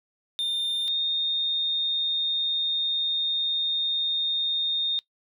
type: tone pair in turn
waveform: triangle / sine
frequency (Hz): 3618 / 3669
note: A7 / A#7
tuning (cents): +48 / -28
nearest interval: unison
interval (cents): 24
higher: second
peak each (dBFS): -23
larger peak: neither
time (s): 0.39-0.88 / 0.88-4.99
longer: second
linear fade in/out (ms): 0
effects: noise-tail reverb RT60 0.1 s tail -19 dB re dry